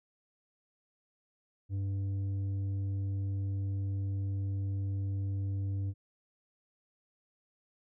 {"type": "tone with tanh clipping", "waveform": "sine", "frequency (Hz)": 98, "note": "G2", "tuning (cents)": 0, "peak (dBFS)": -32, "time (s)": [1.69, 5.94], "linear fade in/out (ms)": 50, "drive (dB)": 6, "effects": []}